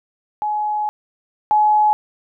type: tone pair in turn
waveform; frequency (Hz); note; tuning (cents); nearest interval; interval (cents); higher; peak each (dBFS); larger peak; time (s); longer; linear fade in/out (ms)
sine; 844 / 847.4; G#5 / G#5; +28 / +35; unison; 7; second; -18 / -11; second; 0.42-0.89 / 1.51-1.93; first; 0
effects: none